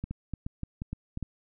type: two click trains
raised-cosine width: 5 ms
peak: -21 / -22 dBFS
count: 5 / 4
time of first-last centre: 0.04-1.227 / 0.11-1.174 s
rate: 3.37 / 2.82 Hz
effects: none